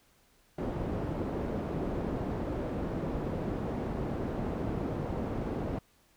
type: low-pass noise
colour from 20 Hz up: white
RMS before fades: -34 dBFS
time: 0.58-5.79 s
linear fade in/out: 5 ms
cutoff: 400 Hz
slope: 12 dB/octave
effects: pink hiss -66 dBFS RMS until 6.16 s